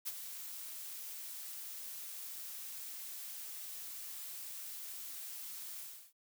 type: noise with ADSR envelope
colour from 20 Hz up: blue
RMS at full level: -37 dBFS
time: 0.05-6.13 s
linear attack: 25 ms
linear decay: 35 ms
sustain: -9 dB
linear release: 340 ms
effects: none